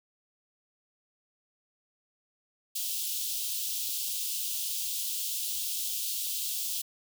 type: high-pass noise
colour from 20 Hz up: white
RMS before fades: -33 dBFS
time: 2.75-6.82 s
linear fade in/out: 10 ms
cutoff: 2900 Hz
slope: 48 dB/octave
effects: none